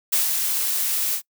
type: noise with ADSR envelope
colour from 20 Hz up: blue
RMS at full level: -19 dBFS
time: 0.12-1.22 s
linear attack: 12 ms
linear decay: 150 ms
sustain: -4 dB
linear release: 78 ms
effects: noise-tail reverb RT60 0.1 s tail -24 dB re dry